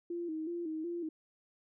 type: tone with vibrato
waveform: sine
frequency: 329.6 Hz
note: E4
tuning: in tune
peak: -35 dBFS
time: 0.1-1.09 s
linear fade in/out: 5 ms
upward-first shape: square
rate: 2.7 Hz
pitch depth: 77 cents each way
effects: none